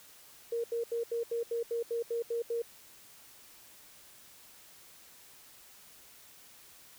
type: tone bursts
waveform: sine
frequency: 466.8 Hz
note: A#4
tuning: 2 cents sharp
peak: -30 dBFS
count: 11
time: 0.52-2.62 s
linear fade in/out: 5 ms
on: 120 ms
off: 78 ms
effects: white hiss -56 dBFS RMS until 6.98 s